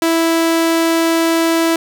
sawtooth tone, 329.6 Hz, E4, in tune, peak -8 dBFS, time 0.02-1.76 s, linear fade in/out 2 ms, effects none

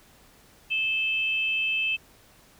sine tone pair together, 2617 / 3110 Hz, E7 / G7, -13 / -14 cents, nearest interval minor third, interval 299 cents, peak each -24 / -31 dBFS, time 0.7-1.97 s, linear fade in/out 20 ms, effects pink hiss -56 dBFS RMS until 2.59 s

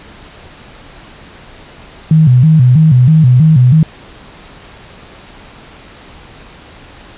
sine tone with vibrato, 140.8 Hz, C#3, 27 cents sharp, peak -3 dBFS, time 2.11-3.83 s, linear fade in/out 2 ms, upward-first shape square, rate 3.1 Hz, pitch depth 200 cents each way, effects pink hiss -36 dBFS RMS until 7.17 s + resampled to 8000 Hz

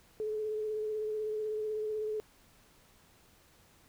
sine tone with vibrato, 429.4 Hz, A4, 42 cents flat, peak -32 dBFS, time 0.2-2.2 s, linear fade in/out 0 ms, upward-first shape sine, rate 16 Hz, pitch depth 21 cents each way, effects pink hiss -63 dBFS RMS until 3.88 s

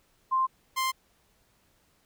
sine / sawtooth tone pair in turn, 1048 / 1048 Hz, C6 / C6, +2 / +2 cents, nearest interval unison, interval 0 cents, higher neither, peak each -22 dBFS, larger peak neither, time 0.31-0.47 / 0.76-0.92 s, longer neither, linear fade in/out 20 ms, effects pink hiss -67 dBFS RMS until 2.05 s

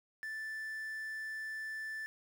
triangle tone with quantisation, 1760 Hz, A6, in tune, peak -37 dBFS, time 0.23-2.06 s, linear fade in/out 0 ms, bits 10, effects none

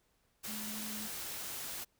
sine tone in noise, 213.8 Hz, A3, 49 cents flat, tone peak -44 dBFS, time 0.47-1.08 s, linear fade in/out 20 ms, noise white, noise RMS -42 dBFS, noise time 0.43-1.85 s, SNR -5 dB, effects pink hiss -75 dBFS RMS until 1.99 s

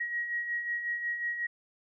sine beating tone pair, 1895 / 1900.5 Hz, A#6 / A#6, +28 / +33 cents, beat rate 5.5 Hz, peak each -40 / -31 dBFS, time 0-1.47 s, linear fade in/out 10 ms, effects none

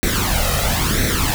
pink noise with flanger, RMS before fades -18 dBFS, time 0.03-1.34 s, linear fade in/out 0 ms, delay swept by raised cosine 0.5 to 1.6 ms, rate 1 Hz, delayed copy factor +0.7, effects none

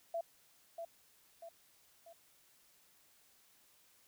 sine tone with echo, 671 Hz, E5, 31 cents sharp, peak -35 dBFS, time 0.14-0.21 s, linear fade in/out 5 ms, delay 640 ms, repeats 3, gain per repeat -6 dB, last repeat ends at 2.13 s, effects white hiss -68 dBFS RMS until 4.07 s

